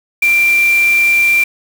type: tone in noise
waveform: sine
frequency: 2364 Hz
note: D7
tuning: 11 cents sharp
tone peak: -8 dBFS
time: 0.22-1.44 s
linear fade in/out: 5 ms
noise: white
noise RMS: -26 dBFS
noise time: 0.22-1.44 s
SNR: +15 dB
effects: none